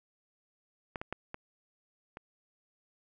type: clicks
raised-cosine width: 0.5 ms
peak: -21 / -23 / -20 / -24 / -28 dBFS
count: 5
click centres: 0.958 / 1.015 / 1.126 / 1.344 / 2.171 s
effects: none